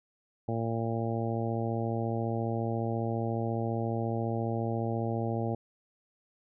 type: harmonic tone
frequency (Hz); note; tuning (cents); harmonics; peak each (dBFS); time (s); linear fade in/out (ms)
114.5; A#2; -31; 1 / 2 / 3 / 4 / 5 / 6 / 7; -32 / -35 / -37 / -38 / -39 / -40 / -40; 0.48-5.55; 5
effects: none